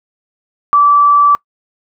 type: tone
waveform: sine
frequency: 1159 Hz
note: D6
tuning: 23 cents flat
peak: -5 dBFS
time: 0.73-1.35 s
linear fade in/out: 0 ms
effects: noise-tail reverb RT60 0.1 s tail -24 dB re dry